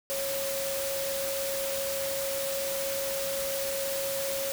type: tone in noise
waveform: sine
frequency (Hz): 548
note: C#5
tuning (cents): -20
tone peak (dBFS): -31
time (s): 0.1-4.52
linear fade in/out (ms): 0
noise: white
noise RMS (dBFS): -34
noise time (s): 0.1-4.52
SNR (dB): 0
effects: none